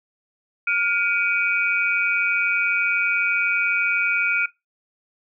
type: tone cluster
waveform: sine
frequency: 1418 / 2298 / 2486 Hz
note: F6 / D7 / D#7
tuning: +26 / -38 / -2 cents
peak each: -23 dBFS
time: 0.67-4.46 s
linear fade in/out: 5 ms
effects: noise-tail reverb RT60 0.2 s tail -19 dB re dry